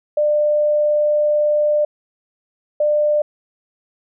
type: tone pair in turn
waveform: sine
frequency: 597 / 597 Hz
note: D5 / D5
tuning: +28 / +28 cents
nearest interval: unison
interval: 0 cents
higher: neither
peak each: -13 dBFS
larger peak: neither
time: 0.17-1.85 / 2.8-3.22 s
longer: first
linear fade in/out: 5 ms
effects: none